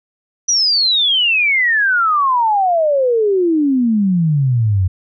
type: exponential sweep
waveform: sine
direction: down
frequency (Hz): 5950 to 88.9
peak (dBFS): -11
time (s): 0.48-4.88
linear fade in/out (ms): 10
effects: none